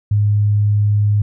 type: tone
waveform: sine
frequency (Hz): 103.83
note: G#2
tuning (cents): 0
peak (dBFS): -11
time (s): 0.11-1.22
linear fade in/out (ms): 5
effects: none